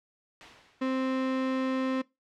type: noise with exponential decay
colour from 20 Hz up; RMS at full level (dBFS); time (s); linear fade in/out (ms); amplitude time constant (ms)
white; -42; 0.41-1.24; 0; 180
type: tone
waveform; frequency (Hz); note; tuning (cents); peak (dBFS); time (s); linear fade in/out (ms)
35% pulse; 261.6; C4; 0; -25; 0.81-2.02; 10
effects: noise-tail reverb RT60 0.2 s tail -20 dB re dry + low-pass 3000 Hz 12 dB/octave